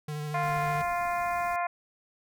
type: tone with vibrato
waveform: square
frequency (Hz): 149.8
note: D3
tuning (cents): +35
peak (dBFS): -33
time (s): 0.08-0.82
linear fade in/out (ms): 5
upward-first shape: square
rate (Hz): 13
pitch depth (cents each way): 15
type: harmonic tone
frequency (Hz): 349.2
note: F4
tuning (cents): 0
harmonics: 2 / 3 / 4 / 5 / 6 / 7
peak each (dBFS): -29 / -32 / -38 / -40 / -40 / -42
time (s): 0.34-1.67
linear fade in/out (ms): 5
type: band-stop noise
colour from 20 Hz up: pink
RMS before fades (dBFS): -48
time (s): 0.43-1.56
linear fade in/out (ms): 0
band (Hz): 390 to 4700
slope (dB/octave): 24
effects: none